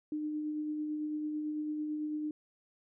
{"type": "tone with tremolo", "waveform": "sine", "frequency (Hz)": 303.2, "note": "D#4", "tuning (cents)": -45, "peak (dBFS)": -32, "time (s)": [0.12, 2.31], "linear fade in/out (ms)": 2, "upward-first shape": "sine", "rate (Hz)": 9, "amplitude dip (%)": 25, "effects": []}